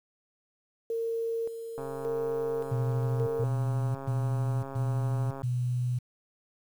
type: tone with tremolo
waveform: sine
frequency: 457.5 Hz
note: A#4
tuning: 32 cents flat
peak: -28 dBFS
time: 0.9-3.44 s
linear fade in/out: 2 ms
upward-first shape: square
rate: 0.87 Hz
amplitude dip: 60%
type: click train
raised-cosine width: 1 ms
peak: -26 dBFS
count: 496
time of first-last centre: 1.78-5.42 s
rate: 136 Hz
type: tone bursts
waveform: sine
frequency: 123.47 Hz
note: B2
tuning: in tune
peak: -26 dBFS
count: 5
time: 2.71-5.99 s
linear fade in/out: 10 ms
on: 560 ms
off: 120 ms
effects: 9-bit